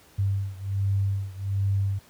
sine beating tone pair, 98 / 99.3 Hz, G2 / G2, 0 / +23 cents, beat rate 1.3 Hz, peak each -25 / -27 dBFS, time 0.18-1.99 s, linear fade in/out 10 ms, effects pink hiss -55 dBFS RMS until 2.09 s + high-pass 60 Hz 12 dB/octave

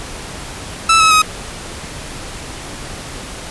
sawtooth tone with pitch steps, 1318.5 / 1290.6 / 1263.3 Hz, E6 / E6 / D#6, 0 / -37 / +26 cents, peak -4 dBFS, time 0.89-1.22 s, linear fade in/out 5 ms, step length 110 ms, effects pink hiss -29 dBFS RMS until 3.5 s + resampled to 24000 Hz

